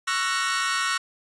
sawtooth chord, F# dominant seventh, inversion second, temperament equal with one note detuned, 1108.7 / 1340.8 / 1480 / 1864.7 Hz, C#6 / E6 / F#6 / A#6, 0 / +29 / 0 / 0 cents, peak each -25 dBFS, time 0.07-0.98 s, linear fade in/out 10 ms, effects resampled to 22050 Hz

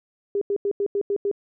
sine tone bursts, 403.5 Hz, G#4, 50 cents flat, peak -20 dBFS, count 7, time 0.35-1.314 s, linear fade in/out 2 ms, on 64 ms, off 86 ms, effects none

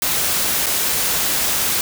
white noise with dropouts, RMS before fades -19 dBFS, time 0.02-1.81 s, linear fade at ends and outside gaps 1 ms, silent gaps 0.66-0.666 s, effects none

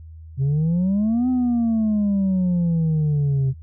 sine exponential two-way sweep, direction up then down, 130.81 to 256.8 to 130.81 Hz, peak -14 dBFS, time 0.37-3.54 s, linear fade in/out 50 ms, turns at 1.29 s, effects tanh soft clip ceiling -16 dBFS + added 80 Hz sine -37 dBFS peak until 3.62 s

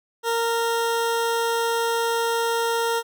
20% pulse tone, 462.7 Hz, A#4, 13 cents flat, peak -16 dBFS, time 0.23-3.03 s, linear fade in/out 50 ms, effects none

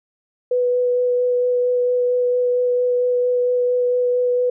sine tone with vibrato, 493.9 Hz, B4, in tune, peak -15 dBFS, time 0.51-4.5 s, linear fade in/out 5 ms, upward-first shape sine, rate 4.4 Hz, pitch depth 9 cents each way, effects none

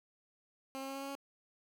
15% pulse tone with pitch steps, 267.8 / 269.7 / 271.5 / 273.4 / 275.3 / 277.2 Hz, C4 / C#4 / C#4 / C#4 / C#4 / C#4, +40 / -47 / -36 / -24 / -12 / 0 cents, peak -34 dBFS, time 0.75-1.152 s, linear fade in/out 0 ms, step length 67 ms, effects none

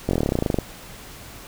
slowing click train, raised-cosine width 2 ms, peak -7 dBFS, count 17, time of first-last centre 0.09-0.587 s, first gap 21 ms, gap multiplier 1.05, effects pink hiss -41 dBFS RMS until 1.47 s

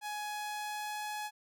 sawtooth tone with pitch glide, 838 to 843.3 Hz, G#5 to G#5, +15 to +26 cents, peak -33 dBFS, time 0.01-1.31 s, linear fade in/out 50 ms, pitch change +11 cents, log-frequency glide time 0.25-1.06 s, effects none

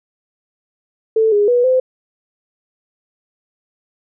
sine tone with pitch steps, 442.8 / 412.1 / 487.3 / 514 Hz, A4 / G#4 / B4 / C5, +11 / -13 / -23 / -31 cents, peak -10 dBFS, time 1.16-1.8 s, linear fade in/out 5 ms, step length 160 ms, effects none

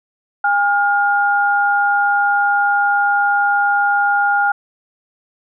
sine tone pair together, 812.7 / 1416 Hz, G#5 / F6, -38 / +23 cents, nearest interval minor seventh, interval 961 cents, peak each -15 dBFS, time 0.44-4.52 s, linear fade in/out 5 ms, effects none

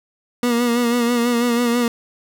30% pulse tone with vibrato, 238.9 Hz, A#3, 43 cents sharp, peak -13 dBFS, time 0.43-1.88 s, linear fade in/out 2 ms, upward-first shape sine, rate 6.1 Hz, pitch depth 43 cents each way, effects none

